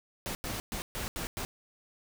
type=noise bursts at uneven times; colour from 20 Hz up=pink; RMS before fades=-36 dBFS; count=6; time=0.26-0.35 / 0.44-0.6 / 0.72-0.82 / 0.95-1.08 / 1.16-1.27 / 1.37-1.45 s; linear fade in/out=0 ms; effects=none